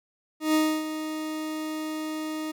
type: tone with ADSR envelope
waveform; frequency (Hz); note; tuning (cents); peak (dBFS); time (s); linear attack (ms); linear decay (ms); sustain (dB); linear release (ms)
40% pulse; 311.1; D#4; 0; -18; 0.4-2.52; 140; 290; -11; 13
effects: none